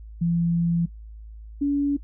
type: tone pair in turn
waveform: sine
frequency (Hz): 169.9 / 284.4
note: F3 / C#4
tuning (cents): -47 / +45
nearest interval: major sixth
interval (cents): 892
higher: second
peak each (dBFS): -19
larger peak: neither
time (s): 0.21-0.86 / 1.61-1.97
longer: first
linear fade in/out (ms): 10
effects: noise-tail reverb RT60 0.1 s tail -20 dB re dry + added 54 Hz sine -38 dBFS peak until 2.03 s